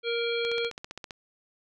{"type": "harmonic tone", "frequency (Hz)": 467.8, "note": "A#4", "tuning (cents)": 6, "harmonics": [1, 3, 5, 7, 9], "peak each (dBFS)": [-28, -37, -34, -35, -39], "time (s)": [0.03, 0.71], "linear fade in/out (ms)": 50}
{"type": "click train", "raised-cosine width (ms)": 0.2, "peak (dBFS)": -21, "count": 11, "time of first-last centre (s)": [0.45, 1.108], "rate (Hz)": 15.2}
{"effects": []}